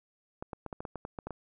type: clicks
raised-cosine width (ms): 1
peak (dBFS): -24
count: 11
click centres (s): 0.425 / 0.532 / 0.663 / 0.728 / 0.805 / 0.852 / 0.957 / 1.051 / 1.188 / 1.27 / 1.307
effects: none